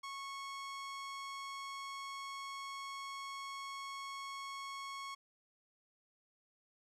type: tone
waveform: sawtooth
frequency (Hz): 1100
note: C#6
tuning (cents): -14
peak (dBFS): -39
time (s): 0.03-5.15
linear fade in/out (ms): 10
effects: low-pass 8000 Hz 12 dB/octave + 13-bit